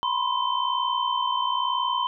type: tone cluster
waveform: sine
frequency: 951 / 991 / 1052 / 3086 Hz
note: A#5 / B5 / C6 / G7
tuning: +34 / +6 / +9 / -28 cents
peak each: -31 / -26 / -27 / -30 dBFS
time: 0.03-2.07 s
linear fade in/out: 0 ms
effects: none